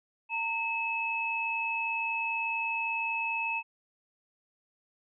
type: tone pair together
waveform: sine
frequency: 916 / 2591 Hz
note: A#5 / E7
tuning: -31 / -30 cents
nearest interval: octave + tritone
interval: 1801 cents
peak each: -34 / -30 dBFS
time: 0.29-3.63 s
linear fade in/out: 50 ms
effects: none